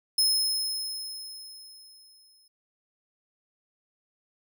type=tone with exponential decay; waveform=sawtooth; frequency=5170 Hz; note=E8; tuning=34 cents flat; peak=-17 dBFS; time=0.18-2.48 s; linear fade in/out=5 ms; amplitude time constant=500 ms; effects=none